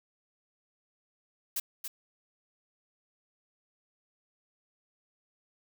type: noise with echo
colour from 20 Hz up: blue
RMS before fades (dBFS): -32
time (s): 1.56-1.6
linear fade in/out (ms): 5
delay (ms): 280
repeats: 1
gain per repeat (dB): -6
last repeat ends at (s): 1.88
effects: none